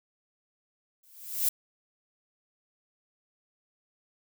violet noise with exponential growth, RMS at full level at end -23 dBFS, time 1.03-1.49 s, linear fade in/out 5 ms, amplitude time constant 100 ms, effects none

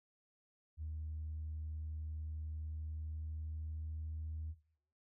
sine tone with pitch glide, 77.78 to 78.73 Hz, D#2 to D#2, 0 to +21 cents, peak -39 dBFS, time 0.77-4.55 s, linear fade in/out 50 ms, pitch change +21 cents, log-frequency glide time 2.58-4.4 s, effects noise-tail reverb RT60 0.6 s tail -17 dB re dry + tanh soft clip ceiling -36 dBFS

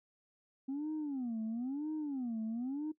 sine tone with vibrato, 261.6 Hz, C4, in tune, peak -33 dBFS, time 0.68-2.92 s, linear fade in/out 10 ms, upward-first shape sine, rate 1 Hz, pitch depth 300 cents each way, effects noise-tail reverb RT60 0.1 s tail -18 dB re dry + tanh soft clip ceiling -33 dBFS

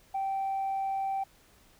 sine tone, 778 Hz, G5, 13 cents flat, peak -27 dBFS, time 0.14-1.24 s, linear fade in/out 10 ms, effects tanh soft clip ceiling -26 dBFS + pink hiss -61 dBFS RMS until 1.79 s

